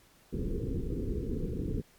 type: low-pass noise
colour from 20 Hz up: pink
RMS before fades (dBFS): -33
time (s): 0.32-1.82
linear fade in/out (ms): 20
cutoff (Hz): 480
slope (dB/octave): 96
effects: pink hiss -62 dBFS RMS until 1.98 s + MP3 96 kbps